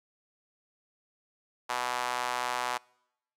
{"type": "tone with high-pass filter", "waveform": "sawtooth", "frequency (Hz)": 123.8, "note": "B2", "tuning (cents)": 5, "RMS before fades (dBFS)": -32, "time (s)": [1.69, 2.78], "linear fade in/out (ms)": 10, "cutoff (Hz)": 920, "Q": 2.1, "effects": ["noise-tail reverb RT60 0.8 s tail -26 dB re dry", "low-pass 11000 Hz 12 dB/octave"]}